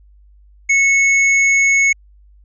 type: tone with tanh clipping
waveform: sine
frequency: 2200 Hz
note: C#7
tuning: 14 cents flat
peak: -12 dBFS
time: 0.69-1.93 s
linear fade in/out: 10 ms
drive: 14 dB
effects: added 50 Hz sine -44 dBFS peak until 2.44 s + resampled to 22050 Hz